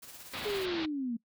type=noise with tremolo; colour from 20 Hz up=white; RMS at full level=-47 dBFS; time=0.02-0.66 s; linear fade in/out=10 ms; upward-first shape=sine; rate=17 Hz; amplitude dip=45%
type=low-pass noise; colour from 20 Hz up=white; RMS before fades=-39 dBFS; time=0.33-0.86 s; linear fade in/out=10 ms; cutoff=4400 Hz; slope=48 dB/octave
type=linear sweep; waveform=sine; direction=down; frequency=425.4 to 223.4 Hz; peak=-31 dBFS; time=0.45-1.17 s; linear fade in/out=10 ms
effects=noise-tail reverb RT60 0.1 s tail -22 dB re dry